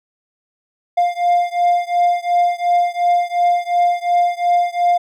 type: beating tone pair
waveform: triangle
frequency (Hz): 701 / 703.8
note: F5 / F5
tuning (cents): +6 / +13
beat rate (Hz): 2.8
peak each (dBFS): -14 / -15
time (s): 0.97-4.98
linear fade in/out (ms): 10
effects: none